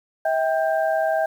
sine tone cluster, 645 / 786 / 1584 Hz, E5 / G5 / G6, -38 / +4 / +18 cents, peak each -20 / -24 / -29 dBFS, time 0.25-1.26 s, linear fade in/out 5 ms, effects 8-bit

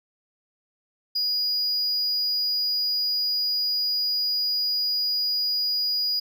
triangle tone, 4900 Hz, D#8, 27 cents flat, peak -21 dBFS, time 1.15-6.2 s, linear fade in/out 10 ms, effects none

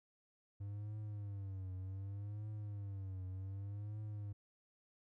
triangle tone with vibrato, 99.6 Hz, G2, 28 cents sharp, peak -40 dBFS, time 0.6-4.33 s, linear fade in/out 10 ms, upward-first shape triangle, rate 0.66 Hz, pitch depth 130 cents each way, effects none

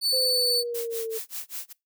40% pulse tone, 4492 Hz, C#8, 22 cents sharp, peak -20 dBFS, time 0.01-0.64 s, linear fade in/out 50 ms
sine exponential sweep, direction down, 517 to 442.9 Hz, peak -28 dBFS, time 0.12-1.19 s, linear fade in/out 20 ms
blue noise with tremolo, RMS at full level -33 dBFS, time 0.74-1.73 s, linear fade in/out 10 ms, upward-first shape sine, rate 5.1 Hz, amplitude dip 100%
effects noise-tail reverb RT60 0.2 s tail -23 dB re dry

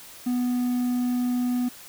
triangle tone with quantisation, 246.9 Hz, B3, in tune, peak -20 dBFS, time 0.26-1.69 s, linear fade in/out 10 ms, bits 8, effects white hiss -45 dBFS RMS until 1.88 s

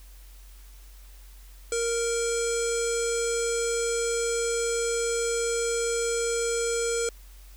square tone with low-pass filter, 466.2 Hz, A#4, in tune, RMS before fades -27 dBFS, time 1.72-7.09 s, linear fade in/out 2 ms, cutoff 7700 Hz, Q 8.4, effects added 46 Hz sine -45 dBFS peak until 7.56 s + white hiss -56 dBFS RMS until 7.56 s

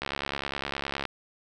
click train, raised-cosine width 0.3 ms, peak -14 dBFS, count 73, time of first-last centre 0.02-1.053 s, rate 69.7 Hz, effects none

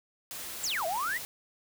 white noise, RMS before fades -40 dBFS, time 0.31-1.25 s, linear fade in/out 0 ms
sine exponential two-way sweep, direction down then up, 8372 to 622.3 to 2063 Hz, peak -29 dBFS, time 0.63-1.18 s, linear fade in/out 10 ms, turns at 0.86 s
effects none

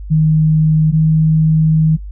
sine tone pair in turn, 156.3 / 157.75 Hz, D#3 / D#3, +8 / +24 cents, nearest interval unison, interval 16 cents, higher second, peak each -8 dBFS, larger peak neither, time 0.1-0.92 / 0.92-1.97 s, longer second, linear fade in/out 20 ms, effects noise-tail reverb RT60 0.1 s tail -23 dB re dry + added 50 Hz sine -25 dBFS peak until 2.11 s

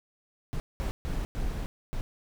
brown noise bursts at uneven times, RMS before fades -31 dBFS, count 5, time 0.53-0.6 / 0.8-0.91 / 1.05-1.25 / 1.35-1.66 / 1.93-2.01 s, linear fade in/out 0 ms, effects none

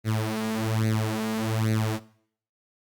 sawtooth tone with flanger, 110 Hz, A2, in tune, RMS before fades -26 dBFS, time 0.04-2 s, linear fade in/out 50 ms, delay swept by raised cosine 0.47 to 4.87 ms, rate 1.2 Hz, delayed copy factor +0.85, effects noise-tail reverb RT60 0.6 s tail -19 dB re dry + Opus 32 kbps

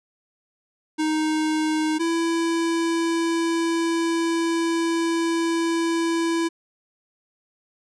square tone pair in turn, 311.1 / 332.7 Hz, D#4 / E4, 0 / +16 cents, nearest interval minor second, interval 116 cents, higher second, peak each -21 dBFS, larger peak neither, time 0.98-1.99 / 1.99-6.49 s, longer second, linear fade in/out 20 ms, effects resampled to 22050 Hz

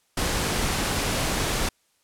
pink noise, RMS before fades -25 dBFS, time 0.17-1.69 s, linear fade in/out 5 ms, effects white hiss -67 dBFS RMS until 2.03 s + low-pass 11000 Hz 12 dB/octave

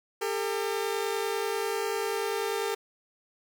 sawtooth tone pair together, 401 / 451.2 Hz, G4 / A4, +39 / +44 cents, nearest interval major second, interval 205 cents, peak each -27 dBFS, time 0.21-2.75 s, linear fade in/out 10 ms, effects 10-bit

